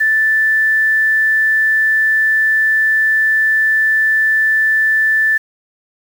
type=tone with quantisation; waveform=sine; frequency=1760 Hz; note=A6; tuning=in tune; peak=-10 dBFS; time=0-5.38 s; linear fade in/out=10 ms; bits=6; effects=none